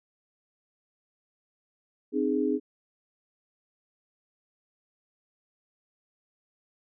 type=chord; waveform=sine; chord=Ab major; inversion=first; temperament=equal with one note detuned; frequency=261.6 / 306.1 / 415.3 Hz; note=C4 / Eb4 / Ab4; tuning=0 / -28 / 0 cents; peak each=-28 dBFS; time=2.12-2.6 s; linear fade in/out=50 ms; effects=none